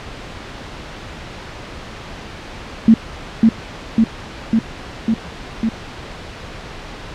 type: tone with echo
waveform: sine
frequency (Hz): 224.3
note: A3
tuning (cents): +34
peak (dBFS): -4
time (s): 2.88-2.94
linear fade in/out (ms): 2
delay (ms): 550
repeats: 5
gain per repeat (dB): -2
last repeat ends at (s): 5.69
effects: pink hiss -32 dBFS RMS until 7.14 s + low-pass 4000 Hz 12 dB/octave